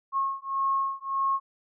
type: beating tone pair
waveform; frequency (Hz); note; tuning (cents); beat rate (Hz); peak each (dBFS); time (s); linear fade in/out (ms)
sine; 1086 / 1087.7; C#6 / C#6; -36 / -33; 1.7; -28; 0.12-1.4; 50
effects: none